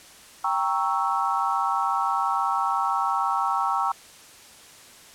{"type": "chord", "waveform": "sine", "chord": "G diminished seventh", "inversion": "none", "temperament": "equal with one note detuned", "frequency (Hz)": [786.3, 932.3, 1108.7, 1318.5], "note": ["G5", "Bb5", "Db6", "Fb6"], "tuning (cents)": [5, 0, 0, 0], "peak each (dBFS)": -27, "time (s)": [0.44, 3.92], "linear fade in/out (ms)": 5, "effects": ["white hiss -48 dBFS RMS until 5.14 s", "low-pass 10000 Hz 12 dB/octave"]}